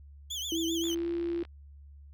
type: tone with vibrato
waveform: 30% pulse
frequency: 3251 Hz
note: G#7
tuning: 38 cents flat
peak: -31 dBFS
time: 0.3-0.95 s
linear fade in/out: 10 ms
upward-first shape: triangle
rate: 7.6 Hz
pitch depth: 170 cents each way
type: tone with pitch glide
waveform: sine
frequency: 328.5 to 340.9 Hz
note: E4 to F4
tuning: -6 to -42 cents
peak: -29 dBFS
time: 0.52-1.43 s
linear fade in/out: 2 ms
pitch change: +64 cents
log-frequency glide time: 0.66-1.09 s
type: click train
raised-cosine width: 0.3 ms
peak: -33 dBFS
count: 42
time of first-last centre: 0.84-1.451 s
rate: 67.1 Hz
effects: added 71 Hz sine -48 dBFS peak until 2.13 s